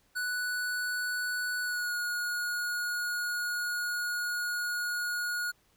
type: tone with pitch glide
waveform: square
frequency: 1480 to 1443.7 Hz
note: F#6 to F#6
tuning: 0 to -43 cents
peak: -31 dBFS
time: 0.15-5.52 s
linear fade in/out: 20 ms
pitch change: -43 cents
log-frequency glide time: 1.62-1.94 s
effects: pink hiss -68 dBFS RMS until 5.76 s